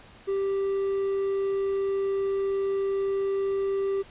triangle tone, 392 Hz, G4, in tune, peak -22 dBFS, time 0.27-4.03 s, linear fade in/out 20 ms, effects pink hiss -51 dBFS RMS until 4.1 s + resampled to 8000 Hz

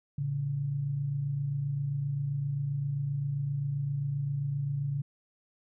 sine tone pair together, 114.4 / 142 Hz, A#2 / C#3, -32 / +42 cents, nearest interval major third, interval 374 cents, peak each -38 / -29 dBFS, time 0.18-5.02 s, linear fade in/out 5 ms, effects none

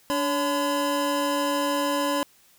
square tone cluster, 289.3 / 563 / 1016 Hz, D4 / C#5 / B5, -26 / +27 / +49 cents, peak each -28 dBFS, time 0.1-2.23 s, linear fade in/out 0 ms, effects white hiss -58 dBFS RMS until 2.58 s

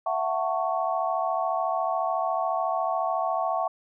sine chord, F# minor seventh, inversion third, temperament just, 666 / 740 / 888 / 1110 Hz, E5 / F#5 / A5 / C#6, +18 / 0 / +16 / +2 cents, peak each -28 / -28 / -33 / -30 dBFS, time 0.06-3.68 s, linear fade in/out 5 ms, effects none

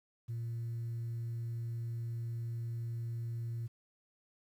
sine tone, 116.4 Hz, A#2, 2 cents flat, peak -34 dBFS, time 0.28-3.68 s, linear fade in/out 20 ms, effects tanh soft clip ceiling -34 dBFS + 11-bit

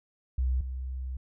sine tone pair in turn, 63.7 / 64.44 Hz, C2 / C2, -46 / -26 cents, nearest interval unison, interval 20 cents, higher second, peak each -24 / -32 dBFS, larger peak first, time 0.38-0.61 / 0.61-1.17 s, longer second, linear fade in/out 5 ms, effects none

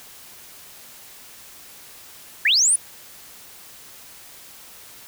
sine linear sweep, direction up, 1561 to 9956 Hz, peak -14 dBFS, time 2.45-2.76 s, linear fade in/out 5 ms, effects white hiss -44 dBFS RMS until 5.07 s

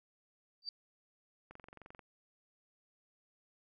sine tone with exponential growth, 4645 Hz, D8, 20 cents flat, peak -34 dBFS, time 0.62-0.69 s, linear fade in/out 2 ms, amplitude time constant 15 ms
click train, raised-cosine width 0.5 ms, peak -37 dBFS, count 12, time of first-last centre 1.51-1.992 s, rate 22.8 Hz
effects none

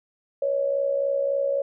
sine tone with amplitude modulation, 557 Hz, C#5, 8 cents sharp, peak -18 dBFS, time 0.42-1.62 s, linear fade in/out 5 ms, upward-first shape sine, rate 63.6 Hz, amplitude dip 65%, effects none

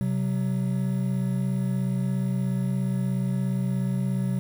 triangle tone pair together, 130.75 / 187.7 Hz, C3 / F#3, -1 / +25 cents, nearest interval tritone, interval 626 cents, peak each -24 dBFS, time 0.01-4.39 s, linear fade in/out 0 ms, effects 8-bit

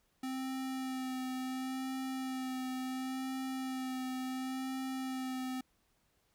square tone with vibrato, 260.3 Hz, C4, 9 cents flat, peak -37 dBFS, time 0.23-5.61 s, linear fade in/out 5 ms, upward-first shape sine, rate 0.71 Hz, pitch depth 18 cents each way, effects pink hiss -75 dBFS RMS until 6.34 s

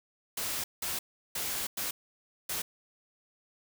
white noise bursts at uneven times, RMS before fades -34 dBFS, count 5, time 0.37-0.64 / 0.82-0.99 / 1.35-1.67 / 1.77-1.91 / 2.49-2.62 s, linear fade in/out 5 ms, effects none

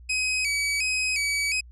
sawtooth tone with vibrato, 2400 Hz, D7, 37 cents sharp, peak -20 dBFS, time 0.09-1.61 s, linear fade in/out 10 ms, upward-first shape square, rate 1.4 Hz, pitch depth 89 cents each way, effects added 60 Hz sine -44 dBFS peak until 1.71 s + resampled to 24000 Hz

